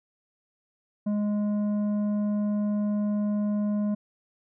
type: tone with tanh clipping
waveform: sine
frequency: 207.7 Hz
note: G#3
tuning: in tune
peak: -25 dBFS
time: 1.06-3.95 s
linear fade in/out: 10 ms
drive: 8 dB
effects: none